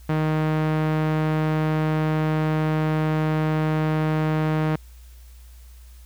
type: tone with low-pass filter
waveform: sawtooth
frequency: 155.56 Hz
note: D#3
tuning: in tune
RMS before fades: -22 dBFS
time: 0.09-4.76 s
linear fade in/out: 5 ms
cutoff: 2200 Hz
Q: 0.7
effects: added 60 Hz sine -42 dBFS peak until 6.05 s + white hiss -56 dBFS RMS until 6.05 s